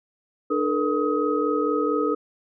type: tone cluster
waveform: sine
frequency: 298.6 / 433.7 / 478.1 / 1263 Hz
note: D4 / A4 / A#4 / D#6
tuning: +29 / -25 / +44 / +26 cents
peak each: -25 / -25 / -26 / -27 dBFS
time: 0.5-2.15 s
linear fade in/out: 10 ms
effects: none